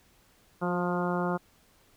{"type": "harmonic tone with a mistuned harmonic", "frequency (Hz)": 176.7, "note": "F3", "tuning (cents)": 21, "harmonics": [1, 2, 3, 4, 5, 6, 7, 8], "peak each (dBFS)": [-30, -33, -35, -36, -37, -38, -38, -39], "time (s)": [0.61, 1.38], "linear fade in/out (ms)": 20, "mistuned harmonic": 2, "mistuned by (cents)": 19, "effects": ["pink hiss -63 dBFS RMS until 1.96 s"]}